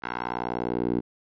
10% pulse tone with band-pass filter sweep, 60.1 Hz, B1, 46 cents flat, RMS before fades -29 dBFS, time 0.02-1.01 s, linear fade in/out 20 ms, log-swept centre 1400 to 310 Hz, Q 1.6, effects resampled to 11025 Hz

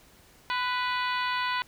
harmonic tone with a mistuned harmonic, 493.9 Hz, B4, in tune, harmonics 2 / 3 / 4 / 5 / 6 / 7 / 8 / 9, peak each -29 / -33 / -35 / -37 / -39 / -40 / -41 / -42 dBFS, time 0.5-1.62 s, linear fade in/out 0 ms, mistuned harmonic 2, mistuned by +22 cents, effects pink hiss -57 dBFS RMS until 1.67 s

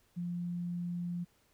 sine tone, 174.61 Hz, F3, in tune, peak -34 dBFS, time 0.16-1.25 s, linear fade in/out 20 ms, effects pink hiss -70 dBFS RMS until 1.53 s

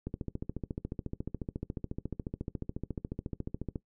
click train, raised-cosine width 3 ms, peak -22 dBFS, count 53, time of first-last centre 0.07-3.758 s, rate 14.1 Hz, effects noise-tail reverb RT60 0.1 s tail -18 dB re dry

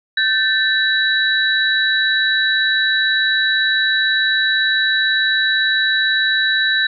sine tone cluster, 1549 / 1767 / 3911 Hz, G6 / A6 / B7, -21 / +7 / -18 cents, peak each -18 dBFS, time 0.17-6.87 s, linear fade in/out 5 ms, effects none

